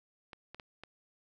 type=clicks; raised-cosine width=0.3 ms; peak=-30 dBFS; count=4; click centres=0.332 / 0.546 / 0.598 / 0.836 s; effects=none